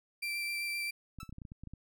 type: tone with vibrato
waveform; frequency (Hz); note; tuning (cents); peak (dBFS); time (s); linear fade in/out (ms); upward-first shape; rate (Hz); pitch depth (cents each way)
35% pulse; 2349; D7; 0; -32; 0.22-0.91; 10; square; 7.7; 8
type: clicks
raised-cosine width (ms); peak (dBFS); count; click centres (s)
5; -33; 11; 1.187 / 1.231 / 1.293 / 1.326 / 1.384 / 1.418 / 1.452 / 1.519 / 1.636 / 1.673 / 1.736
type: tone with exponential decay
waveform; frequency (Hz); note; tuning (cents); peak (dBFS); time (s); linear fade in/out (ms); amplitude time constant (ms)
sawtooth; 1318.5; E6; 0; -38; 1.2-1.31; 5; 23
effects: none